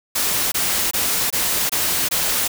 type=noise bursts; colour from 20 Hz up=white; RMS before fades=-20 dBFS; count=6; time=0.15-2.48 s; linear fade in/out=10 ms; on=370 ms; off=22 ms; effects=none